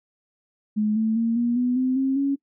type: tone with pitch steps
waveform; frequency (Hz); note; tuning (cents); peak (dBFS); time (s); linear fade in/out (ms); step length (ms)
sine; 212.5 / 220.8 / 229.3 / 238.2 / 247.5 / 257.1 / 267.1 / 277.5; G#3 / A3 / A#3 / A#3 / B3 / C4 / C4 / C#4; +40 / +6 / -28 / +38 / +4 / -30 / +36 / +2; -19; 0.76-2.36; 20; 200
effects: noise-tail reverb RT60 0.1 s tail -21 dB re dry